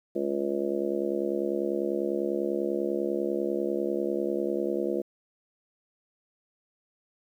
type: harmonic tone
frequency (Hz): 70.1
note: C#2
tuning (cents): +20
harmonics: 3 / 4 / 5 / 6 / 7 / 8 / 9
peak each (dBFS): -35 / -37 / -29 / -41 / -32 / -36 / -38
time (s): 0.15-5.02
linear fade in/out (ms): 10
effects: 10-bit